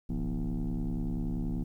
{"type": "tone with frequency modulation", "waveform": "sine", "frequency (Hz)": 98, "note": "G2", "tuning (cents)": 0, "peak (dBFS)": -27, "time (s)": [0.09, 1.64], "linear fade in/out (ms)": 10, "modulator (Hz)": 70.4, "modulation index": 2.6, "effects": ["tanh soft clip ceiling -28 dBFS", "11-bit"]}